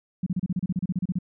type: tone bursts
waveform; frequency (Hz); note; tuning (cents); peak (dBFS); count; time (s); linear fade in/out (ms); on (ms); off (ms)
sine; 181.4; F#3; -34; -22; 15; 0.23-1.188; 5; 34; 32
effects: none